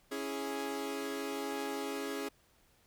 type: chord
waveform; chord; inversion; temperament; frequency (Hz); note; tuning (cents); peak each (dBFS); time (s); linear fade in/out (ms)
sawtooth; C# minor; none; equal; 277.2 / 329.6 / 415.3; C#4 / E4 / G#4; 0 / 0 / 0; -36 / -40 / -35; 0.11-2.29; 10
effects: pink hiss -68 dBFS RMS until 2.86 s